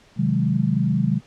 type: chord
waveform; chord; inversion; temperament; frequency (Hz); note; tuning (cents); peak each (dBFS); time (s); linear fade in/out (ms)
sine; Ab dominant seventh; first; equal; 130.81 / 155.56 / 185 / 207.7; C3 / Eb3 / Gb3 / Ab3; 0 / 0 / 0 / 0; -23; 0.16-1.21; 50
effects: pink hiss -53 dBFS RMS until 1.26 s + low-pass 6000 Hz 12 dB/octave